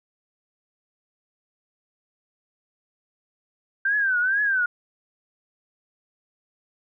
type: tone with vibrato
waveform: sine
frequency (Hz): 1560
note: G6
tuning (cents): -9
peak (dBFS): -19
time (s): 3.85-4.66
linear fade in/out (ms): 5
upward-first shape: triangle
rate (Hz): 2.2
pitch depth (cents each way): 160
effects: none